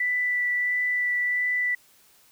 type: tone with vibrato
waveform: sine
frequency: 1975.5 Hz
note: B6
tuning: in tune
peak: -22 dBFS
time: 0-1.75 s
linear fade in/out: 5 ms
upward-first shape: sine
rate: 1.5 Hz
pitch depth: 9 cents each way
effects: white hiss -58 dBFS RMS until 2.31 s